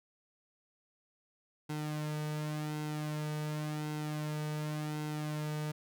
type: tone with flanger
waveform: sawtooth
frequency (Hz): 151.7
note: D#3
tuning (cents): -44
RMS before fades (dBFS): -37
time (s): 1.69-5.72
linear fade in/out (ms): 10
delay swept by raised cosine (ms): 1.7 to 2.9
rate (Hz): 0.9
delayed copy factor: -0.6
effects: none